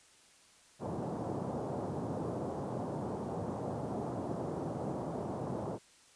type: band-pass noise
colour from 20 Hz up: pink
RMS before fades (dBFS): -38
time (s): 0.79-5.79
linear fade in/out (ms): 50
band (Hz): 110 to 880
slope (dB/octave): 24
effects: white hiss -62 dBFS RMS until 6.15 s + resampled to 22050 Hz